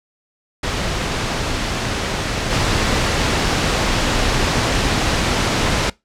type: noise with level steps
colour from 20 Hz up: pink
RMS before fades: -21 / -17 dBFS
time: 0.63-5.9 s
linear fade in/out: 5 ms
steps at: 2.5 s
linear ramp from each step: 20 ms
effects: noise-tail reverb RT60 0.2 s tail -23 dB re dry + low-pass 6000 Hz 12 dB/octave